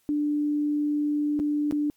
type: tone with dropouts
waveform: sine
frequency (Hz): 295.3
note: D4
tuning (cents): +10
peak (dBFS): -22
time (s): 0.09-1.9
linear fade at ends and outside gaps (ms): 0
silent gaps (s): 1.392-1.399 / 1.711-1.724
effects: white hiss -67 dBFS RMS until 1.96 s + MP3 96 kbps